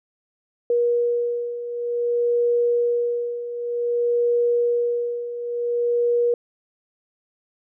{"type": "beating tone pair", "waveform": "sine", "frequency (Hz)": [477.5, 478.04], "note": ["A#4", "A#4"], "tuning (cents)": [42, 44], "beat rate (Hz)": 0.54, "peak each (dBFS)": [-25, -20], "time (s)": [0.7, 6.34], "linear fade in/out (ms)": 2, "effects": []}